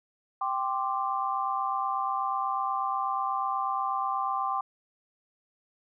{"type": "chord", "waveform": "sine", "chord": "G suspended fourth", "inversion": "none", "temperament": "equal", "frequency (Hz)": [784, 1046.5, 1174.7], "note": ["G5", "C6", "D6"], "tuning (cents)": [0, 0, 0], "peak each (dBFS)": -31, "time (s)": [0.41, 4.61], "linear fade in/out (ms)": 5, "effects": []}